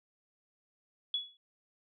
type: tone with exponential decay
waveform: sine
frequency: 3387 Hz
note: G#7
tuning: 33 cents sharp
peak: -27 dBFS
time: 1.14-1.37 s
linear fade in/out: 2 ms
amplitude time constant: 49 ms
effects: none